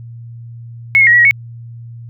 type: tone with pitch steps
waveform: sine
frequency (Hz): 2191 / 2145 / 1891 / 1933 / 1899 / 2213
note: C#7 / C7 / A#6 / B6 / A#6 / C#7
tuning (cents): -21 / +42 / +24 / -38 / +32 / -3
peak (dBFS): -5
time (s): 0.95-1.31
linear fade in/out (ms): 0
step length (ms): 60
effects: added 117 Hz sine -29 dBFS peak until 2.09 s